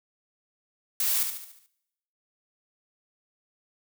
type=noise with echo; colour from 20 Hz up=blue; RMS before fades=-26 dBFS; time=1-1.23 s; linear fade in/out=2 ms; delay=72 ms; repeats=6; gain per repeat=-6 dB; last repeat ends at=1.662 s; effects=noise-tail reverb RT60 0.9 s tail -23 dB re dry